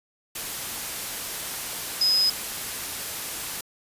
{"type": "tone in noise", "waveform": "sine", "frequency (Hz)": 5050, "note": "D#8", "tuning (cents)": 25, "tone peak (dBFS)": -18, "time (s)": [2.01, 2.3], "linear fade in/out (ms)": 5, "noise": "white", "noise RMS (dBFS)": -32, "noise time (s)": [0.35, 3.61], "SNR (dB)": 11, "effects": ["resampled to 32000 Hz"]}